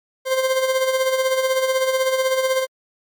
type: tone with tremolo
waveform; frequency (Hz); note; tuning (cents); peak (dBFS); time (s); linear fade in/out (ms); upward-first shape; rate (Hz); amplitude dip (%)
40% pulse; 523.3; C5; 0; -14; 0.25-2.67; 50; sine; 16; 55
effects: MP3 96 kbps